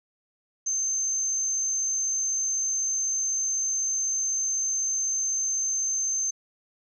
sine tone, 6272 Hz, G8, in tune, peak -24 dBFS, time 0.66-6.31 s, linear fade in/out 10 ms, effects none

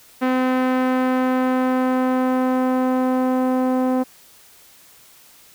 sawtooth tone with low-pass filter sweep, 256.5 Hz, C4, 34 cents flat, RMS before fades -19 dBFS, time 0.21-4.04 s, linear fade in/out 20 ms, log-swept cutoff 2000 to 830 Hz, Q 0.94, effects white hiss -49 dBFS RMS until 5.54 s

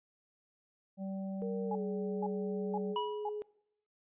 harmonic tone, 193 Hz, G3, 27 cents flat, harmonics 1 / 3 / 4, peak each -37 / -46 / -53 dBFS, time 0.97-2.96 s, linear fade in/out 50 ms
sine tone with pitch glide, 466.2 to 420.2 Hz, A#4 to G#4, 0 to +20 cents, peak -36 dBFS, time 1.42-3.42 s, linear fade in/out 0 ms, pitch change -180 cents, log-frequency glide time 1.65-1.82 s
sine tone bursts, 831 Hz, G#5, 1 cent sharp, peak -34 dBFS, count 4, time 1.71-3.292 s, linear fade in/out 5 ms, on 43 ms, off 470 ms
square tone with exponential decay, 974 Hz, B5, 24 cents flat, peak -31 dBFS, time 2.96-3.42 s, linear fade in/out 2 ms, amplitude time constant 98 ms
effects noise-tail reverb RT60 0.8 s tail -23 dB re dry + resampled to 8000 Hz

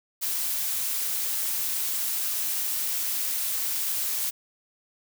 blue noise, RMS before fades -28 dBFS, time 0.21-4.31 s, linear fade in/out 20 ms, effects none

